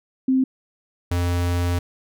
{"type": "tone pair in turn", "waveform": ["sine", "square"], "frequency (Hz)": [261.6, 87.73], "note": ["C4", "F2"], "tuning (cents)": [0, 8], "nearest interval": "octave + perfect fifth", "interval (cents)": 1892, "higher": "first", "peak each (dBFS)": [-15, -20], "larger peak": "first", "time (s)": [[0.28, 0.44], [1.11, 1.79]], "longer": "second", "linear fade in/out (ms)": 5, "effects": []}